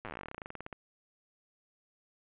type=slowing click train; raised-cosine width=0.5 ms; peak=-26 dBFS; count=26; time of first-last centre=0.05-0.728 s; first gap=8 ms; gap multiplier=1.09; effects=resampled to 8000 Hz + 9-bit